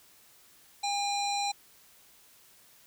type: harmonic tone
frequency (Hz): 808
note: G#5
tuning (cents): -48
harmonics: 1 / 3 / 5 / 7 / 9 / 10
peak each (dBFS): -30 / -39 / -34 / -43 / -42 / -44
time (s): 0.83-1.52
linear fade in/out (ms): 10
effects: white hiss -59 dBFS RMS until 2.86 s